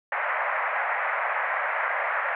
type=band-pass noise; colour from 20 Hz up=white; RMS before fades=-27 dBFS; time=0.12-2.35 s; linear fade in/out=2 ms; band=560 to 2100 Hz; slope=48 dB/octave; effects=none